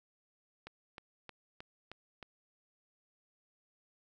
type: click train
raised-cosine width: 0.3 ms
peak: -30 dBFS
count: 6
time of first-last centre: 0.67-2.228 s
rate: 3.21 Hz
effects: none